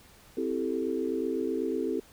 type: chord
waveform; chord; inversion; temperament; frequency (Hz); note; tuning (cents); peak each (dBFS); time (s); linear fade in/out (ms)
sine; A minor seventh; first; equal; 261.6 / 329.6 / 392 / 440; C4 / E4 / G4 / A4; 0 / 0 / 0 / 0; -33; 0.37-2; 5
effects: pink hiss -56 dBFS RMS until 2.12 s